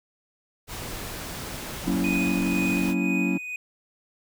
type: noise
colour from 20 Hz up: pink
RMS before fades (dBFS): -35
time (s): 0.67-2.95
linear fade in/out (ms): 50
type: chord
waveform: triangle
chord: F# dominant seventh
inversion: none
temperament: equal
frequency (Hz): 185 / 233.1 / 277.2 / 329.6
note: F#3 / A#3 / C#4 / E4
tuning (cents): 0 / 0 / 0 / 0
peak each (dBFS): -24 / -28 / -25 / -28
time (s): 1.86-3.38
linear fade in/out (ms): 10
type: tone with tremolo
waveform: triangle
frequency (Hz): 2489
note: D#7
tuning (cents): 0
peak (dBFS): -25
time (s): 2.04-3.56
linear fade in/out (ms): 2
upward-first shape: sine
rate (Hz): 2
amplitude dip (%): 55
effects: none